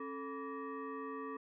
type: tone with frequency modulation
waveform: sine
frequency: 440 Hz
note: A4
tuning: in tune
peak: -40 dBFS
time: 0-1.37 s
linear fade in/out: 5 ms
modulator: 712 Hz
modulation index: 1.4
effects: none